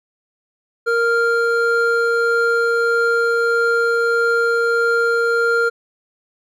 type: tone pair together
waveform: triangle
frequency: 465.8 / 1395.8 Hz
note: A#4 / F6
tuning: -1 / -1 cents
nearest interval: octave + perfect fifth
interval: 1900 cents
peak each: -15 dBFS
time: 0.86-5.7 s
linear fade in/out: 20 ms
effects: none